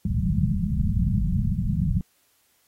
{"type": "low-pass noise", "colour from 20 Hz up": "white", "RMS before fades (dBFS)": -23, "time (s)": [0.05, 2.01], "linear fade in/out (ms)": 2, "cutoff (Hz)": 210, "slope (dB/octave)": 96, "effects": ["white hiss -65 dBFS RMS until 2.67 s", "AAC 48 kbps"]}